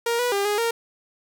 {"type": "tone with pitch steps", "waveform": "sawtooth", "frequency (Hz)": [468.2, 489.3, 400.3, 414.4, 463], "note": ["A#4", "B4", "G4", "G#4", "A#4"], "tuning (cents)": [8, -16, 36, -4, -12], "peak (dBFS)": -17, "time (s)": [0.06, 0.71], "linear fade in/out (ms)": 5, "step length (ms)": 130, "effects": []}